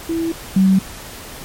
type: tone pair in turn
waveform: sine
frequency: 329.6 / 190.89 Hz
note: E4 / G3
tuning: 0 / -46 cents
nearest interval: major sixth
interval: 946 cents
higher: first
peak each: -17 / -9 dBFS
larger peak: second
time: 0.09-0.32 / 0.56-0.79 s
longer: neither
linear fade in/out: 5 ms
effects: pink hiss -34 dBFS RMS until 1.44 s + MP3 64 kbps